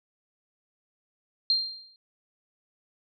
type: tone with exponential decay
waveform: sine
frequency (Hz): 4186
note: C8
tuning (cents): 0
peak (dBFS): -18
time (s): 1.5-1.96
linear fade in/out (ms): 1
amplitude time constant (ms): 100
effects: none